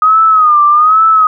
sine tone with vibrato, 1244.5 Hz, D#6, in tune, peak -4 dBFS, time 0.02-1.27 s, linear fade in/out 2 ms, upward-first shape sine, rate 1.2 Hz, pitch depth 95 cents each way, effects none

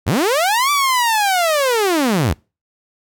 sawtooth linear two-way sweep, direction up then down, 61.74 to 1174.7 to 61.74 Hz, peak -10 dBFS, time 0.06-2.34 s, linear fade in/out 20 ms, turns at 0.71 s, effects noise-tail reverb RT60 0.3 s tail -26 dB re dry

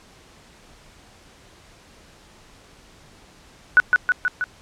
sine tone with echo, 1480 Hz, F#6, in tune, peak -8 dBFS, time 3.77-3.8 s, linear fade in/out 0 ms, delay 160 ms, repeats 4, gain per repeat -3 dB, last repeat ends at 4.44 s, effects pink hiss -50 dBFS RMS until 4.61 s + low-pass 8000 Hz 12 dB/octave

